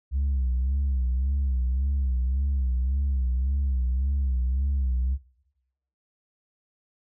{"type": "tone with vibrato", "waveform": "sine", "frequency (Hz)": 65.7, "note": "C2", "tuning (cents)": 8, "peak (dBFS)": -20, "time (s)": [0.11, 5.18], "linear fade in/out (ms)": 50, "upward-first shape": "sine", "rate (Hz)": 1.8, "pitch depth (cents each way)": 100, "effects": ["noise-tail reverb RT60 0.9 s tail -21 dB re dry", "tanh soft clip ceiling -20 dBFS"]}